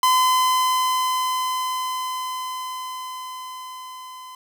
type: tone with level ramp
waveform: 45% pulse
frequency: 1021 Hz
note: C6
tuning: 43 cents flat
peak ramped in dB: -14 to -37 dBFS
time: 0.03-4.35 s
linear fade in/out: 2 ms
effects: none